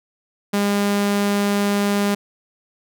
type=tone; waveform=sawtooth; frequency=202.7 Hz; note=G#3; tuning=42 cents flat; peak=-13 dBFS; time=0.53-2.15 s; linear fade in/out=10 ms; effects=none